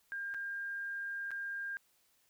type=tone with dropouts; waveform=sine; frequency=1604 Hz; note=G6; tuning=39 cents sharp; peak=-37 dBFS; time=0.12-1.77 s; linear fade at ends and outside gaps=0 ms; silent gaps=0.34-0.345 / 1.307-1.315 s; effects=white hiss -72 dBFS RMS until 2.29 s